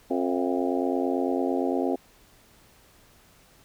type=harmonic tone with a mistuned harmonic; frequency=88.9 Hz; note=F2; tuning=31 cents sharp; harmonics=3 / 4 / 5 / 6 / 7 / 8 / 9; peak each=-27 / -29 / -31 / -33 / -34 / -35 / -36 dBFS; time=0.1-1.96 s; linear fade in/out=10 ms; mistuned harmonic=7; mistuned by=+76 cents; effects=pink hiss -57 dBFS RMS until 3.64 s